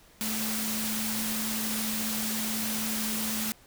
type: tone in noise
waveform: sine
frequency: 218.5 Hz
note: A3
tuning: 12 cents flat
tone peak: -33 dBFS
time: 0.21-3.52 s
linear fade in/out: 0 ms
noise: white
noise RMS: -32 dBFS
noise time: 0.21-3.52 s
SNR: -4 dB
effects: pink hiss -57 dBFS RMS until 3.66 s